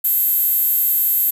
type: tone with high-pass filter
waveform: 10% pulse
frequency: 531 Hz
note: C5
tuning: 25 cents sharp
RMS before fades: -17 dBFS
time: 0.04-1.31 s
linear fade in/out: 10 ms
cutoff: 12000 Hz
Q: 6.9
effects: none